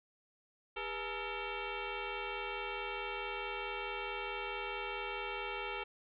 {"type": "tone with frequency modulation", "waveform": "sine", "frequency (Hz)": 932.3, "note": "A#5", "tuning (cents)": 0, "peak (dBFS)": -37, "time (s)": [0.76, 5.84], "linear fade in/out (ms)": 10, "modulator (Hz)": 445, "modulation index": 4.8, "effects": []}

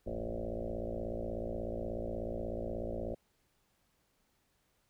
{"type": "tone with frequency modulation", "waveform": "sine", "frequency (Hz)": 293.7, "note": "D4", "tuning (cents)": 0, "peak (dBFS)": -35, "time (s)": [0.06, 3.15], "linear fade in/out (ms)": 10, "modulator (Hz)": 56.5, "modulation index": 5.9, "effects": ["pink hiss -75 dBFS RMS until 4.89 s"]}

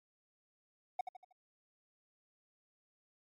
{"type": "tone with echo", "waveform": "triangle", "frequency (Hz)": 741, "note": "F#5", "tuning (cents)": 2, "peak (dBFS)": -29, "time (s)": [0.99, 1.01], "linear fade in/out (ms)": 5, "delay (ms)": 79, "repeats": 4, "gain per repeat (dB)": -8, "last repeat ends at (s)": 1.326, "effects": ["MP3 64 kbps"]}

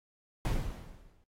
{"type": "noise with exponential decay", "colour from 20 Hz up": "brown", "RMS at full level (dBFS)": -26, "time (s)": [0.45, 1.24], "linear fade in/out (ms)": 1, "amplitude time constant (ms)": 170, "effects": ["AAC 48 kbps"]}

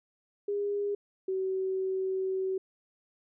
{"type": "tone pair in turn", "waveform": "sine", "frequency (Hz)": [406.8, 379.1], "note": ["G#4", "F#4"], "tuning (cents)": [-36, 42], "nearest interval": "minor second", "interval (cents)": 122, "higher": "first", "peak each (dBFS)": -28, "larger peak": "neither", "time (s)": [[0.48, 0.95], [1.28, 2.58]], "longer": "second", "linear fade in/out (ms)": 5, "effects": []}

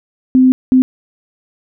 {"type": "tone bursts at uneven times", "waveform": "sine", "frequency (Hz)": 257.5, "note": "C4", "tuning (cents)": -28, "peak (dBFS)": -5, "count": 2, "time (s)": [[0.35, 0.52], [0.72, 0.82]], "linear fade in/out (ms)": 0, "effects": []}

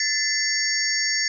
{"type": "tone cluster", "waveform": "sine", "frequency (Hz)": [1768, 2044, 4588, 5460, 6580], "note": ["A6", "C7", "D8", "F8", "G#8"], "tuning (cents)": [8, -41, -41, -40, -17], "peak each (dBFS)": -27, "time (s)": [0, 1.28], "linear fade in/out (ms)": 2, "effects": []}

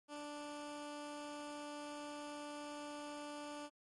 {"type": "tone", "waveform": "15% pulse", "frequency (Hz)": 293.7, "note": "D4", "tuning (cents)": 0, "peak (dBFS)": -39, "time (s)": [0.08, 3.7], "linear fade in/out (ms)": 50, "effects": ["MP3 48 kbps"]}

